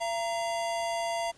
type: tone pair together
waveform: square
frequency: 678.7 / 932.3 Hz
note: F5 / A#5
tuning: -50 / 0 cents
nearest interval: perfect fourth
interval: 550 cents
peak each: -31 / -35 dBFS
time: 0-1.32 s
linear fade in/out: 20 ms
effects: pink hiss -58 dBFS RMS until 1.37 s + resampled to 22050 Hz